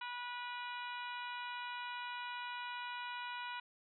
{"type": "harmonic tone", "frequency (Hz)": 487.5, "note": "B4", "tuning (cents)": -23, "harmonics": [2, 3, 4, 5, 6, 7, 8], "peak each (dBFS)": [-44, -47, -53, -50, -51, -58, -55], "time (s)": [0.01, 3.6], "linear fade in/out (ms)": 5, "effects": []}